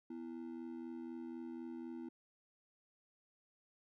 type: ring-modulated tone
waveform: triangle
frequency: 290 Hz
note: D4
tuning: 22 cents flat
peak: -39 dBFS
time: 0.1-2.09 s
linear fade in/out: 5 ms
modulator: 42 Hz
effects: none